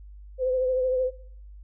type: tone with vibrato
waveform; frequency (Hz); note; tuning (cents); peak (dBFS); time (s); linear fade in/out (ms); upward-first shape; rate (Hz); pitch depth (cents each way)
sine; 512; C5; -38; -22; 0.38-1.11; 50; triangle; 13; 43
effects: noise-tail reverb RT60 0.6 s tail -19 dB re dry + added 50 Hz sine -42 dBFS peak until 1.63 s